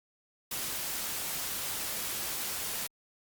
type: noise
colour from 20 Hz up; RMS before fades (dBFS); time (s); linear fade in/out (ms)
white; -35; 0.51-2.87; 5
effects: Opus 48 kbps